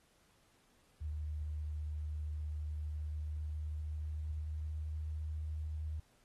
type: tone with pitch glide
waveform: sine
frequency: 75.9 to 77.32 Hz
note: D#2 to D#2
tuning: -42 to -10 cents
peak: -37 dBFS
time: 1.01-6 s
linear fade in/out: 5 ms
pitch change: +32 cents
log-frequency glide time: 2.87-5.11 s
effects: pink hiss -71 dBFS RMS until 6.24 s + AAC 32 kbps